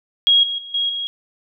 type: tone with level steps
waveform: sine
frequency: 3291 Hz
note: G#7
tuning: 16 cents flat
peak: -10 / -21 / -32 / -17 / -22 dBFS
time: 0.27-1.07 s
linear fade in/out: 0 ms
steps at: 0.43 / 0.58 / 0.74 / 0.89 s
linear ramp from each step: 5 ms
effects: none